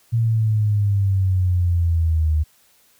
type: exponential sweep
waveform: sine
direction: down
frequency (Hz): 116.54 to 76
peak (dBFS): -15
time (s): 0.12-2.44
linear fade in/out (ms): 20
effects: white hiss -57 dBFS RMS until 2.99 s